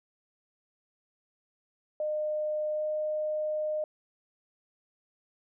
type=tone with pitch glide; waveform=sine; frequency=609 to 612.5 Hz; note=D#5 to D#5; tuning=-37 to -27 cents; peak=-28 dBFS; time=2-3.84 s; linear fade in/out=2 ms; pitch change=+10 cents; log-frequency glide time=2.74-2.83 s; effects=none

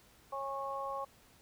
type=harmonic tone; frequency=274.1 Hz; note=C#4; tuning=19 cents flat; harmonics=2 / 3 / 4; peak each=-41 / -42 / -39 dBFS; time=0.32-1.05 s; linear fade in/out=10 ms; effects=pink hiss -63 dBFS RMS until 1.41 s

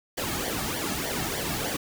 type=noise with flanger; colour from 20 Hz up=pink; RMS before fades=-30 dBFS; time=0.17-1.77 s; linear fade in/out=10 ms; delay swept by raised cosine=0.76 to 2.06 ms; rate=3.3 Hz; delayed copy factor=-0.75; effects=none

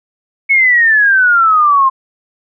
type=exponential sweep; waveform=sine; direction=down; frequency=2217 to 1046.5 Hz; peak=-6 dBFS; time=0.49-1.9 s; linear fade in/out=20 ms; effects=none

